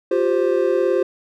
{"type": "chord", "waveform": "triangle", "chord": "F suspended second", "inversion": "none", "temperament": "equal with one note detuned", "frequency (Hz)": [353.5, 392, 523.3], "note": ["F4", "G4", "C5"], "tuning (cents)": [21, 0, 0], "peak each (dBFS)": -18, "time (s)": [0.11, 1.03], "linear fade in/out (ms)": 5, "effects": []}